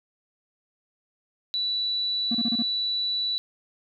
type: tone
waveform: sine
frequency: 3951 Hz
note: B7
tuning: in tune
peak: -24 dBFS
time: 1.54-3.38 s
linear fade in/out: 0 ms
type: tone bursts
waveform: triangle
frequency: 233.5 Hz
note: A#3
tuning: 3 cents sharp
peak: -22 dBFS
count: 5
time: 2.31-2.625 s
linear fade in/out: 5 ms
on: 39 ms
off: 30 ms
effects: none